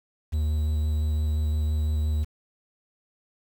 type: tone with vibrato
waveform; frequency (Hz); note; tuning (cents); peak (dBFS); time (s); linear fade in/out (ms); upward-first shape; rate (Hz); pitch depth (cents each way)
triangle; 76.8; D#2; -22; -20; 0.32-2.25; 20; sine; 5.8; 11
effects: 8-bit